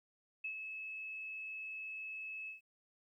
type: tone with ADSR envelope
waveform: sine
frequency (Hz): 2594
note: E7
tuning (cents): -28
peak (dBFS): -37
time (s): 0.44-2.61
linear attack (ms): 8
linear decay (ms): 89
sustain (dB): -5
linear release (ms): 130
effects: 13-bit